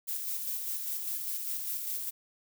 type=noise with tremolo; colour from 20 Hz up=violet; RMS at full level=-34 dBFS; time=0.07-2.11 s; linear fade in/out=20 ms; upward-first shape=square; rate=5 Hz; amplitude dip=30%; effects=none